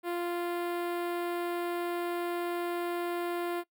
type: tone with notch filter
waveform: sawtooth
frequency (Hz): 347.9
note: F4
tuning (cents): -7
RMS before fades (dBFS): -33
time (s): 0.03-3.64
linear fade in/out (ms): 50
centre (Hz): 6100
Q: 0.5
effects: noise-tail reverb RT60 0.1 s tail -21 dB re dry